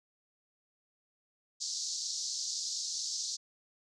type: band-pass noise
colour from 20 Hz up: white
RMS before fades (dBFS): -37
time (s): 1.6-3.37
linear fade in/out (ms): 20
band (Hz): 4200 to 6800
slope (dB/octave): 48
effects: none